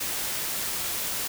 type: noise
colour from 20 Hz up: white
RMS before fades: -30 dBFS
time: 0-1.28 s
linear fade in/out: 10 ms
effects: none